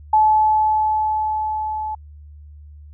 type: tone with level ramp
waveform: sine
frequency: 862 Hz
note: A5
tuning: 36 cents flat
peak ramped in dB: -10 to -23 dBFS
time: 0.13-1.95 s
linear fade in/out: 5 ms
effects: added 74 Hz sine -38 dBFS peak until 2.93 s